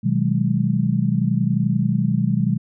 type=chord; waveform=sine; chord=G# minor seventh; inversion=first; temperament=just; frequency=124.59 / 155.74 / 186.89 / 207.7 Hz; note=B2 / D#3 / F#3 / G#3; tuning=+16 / +2 / +18 / 0 cents; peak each=-22 dBFS; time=0.03-2.58 s; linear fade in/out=20 ms; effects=none